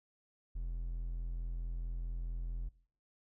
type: tone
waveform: triangle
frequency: 42.28 Hz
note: E1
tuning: 45 cents sharp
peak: -34 dBFS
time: 0.55-2.69 s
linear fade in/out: 10 ms
effects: noise-tail reverb RT60 0.5 s tail -20 dB re dry